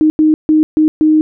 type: tone bursts at uneven times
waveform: sine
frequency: 310 Hz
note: D#4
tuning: 6 cents flat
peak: -6 dBFS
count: 5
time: 0.01-0.1 / 0.19-0.34 / 0.49-0.63 / 0.77-0.88 / 1.01-1.21 s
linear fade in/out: 0 ms
effects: none